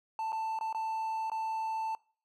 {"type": "tone with dropouts", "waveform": "triangle", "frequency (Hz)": 886, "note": "A5", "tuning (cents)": 12, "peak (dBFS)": -30, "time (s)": [0.19, 1.95], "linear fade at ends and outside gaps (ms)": 1, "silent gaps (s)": [[0.321, 0.328], [0.589, 0.61], [0.727, 0.747], [1.299, 1.317]], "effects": ["noise-tail reverb RT60 0.4 s tail -22 dB re dry"]}